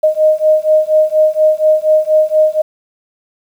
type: beating tone pair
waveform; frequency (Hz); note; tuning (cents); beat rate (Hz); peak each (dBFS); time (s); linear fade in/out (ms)
sine; 618 / 622.2; D#5 / D#5; -12 / 0; 4.2; -11; 0.03-2.62; 10
effects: 7-bit